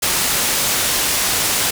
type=low-pass noise; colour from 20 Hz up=white; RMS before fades=-18 dBFS; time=0.02-1.71 s; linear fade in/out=10 ms; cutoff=12000 Hz; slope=12 dB/octave; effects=none